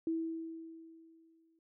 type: tone with exponential decay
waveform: sine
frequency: 326.5 Hz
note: E4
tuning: 17 cents flat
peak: -30 dBFS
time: 0.07-1.59 s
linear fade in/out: 2 ms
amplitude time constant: 330 ms
effects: none